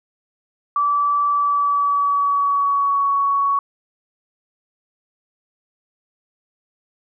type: tone with pitch glide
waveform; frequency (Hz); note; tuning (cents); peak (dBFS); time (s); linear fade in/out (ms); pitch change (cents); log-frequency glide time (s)
sine; 1157 to 1118.2; D6 to C#6; -26 to +15; -15; 0.76-3.59; 2; -59; 1.31-3.1
effects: none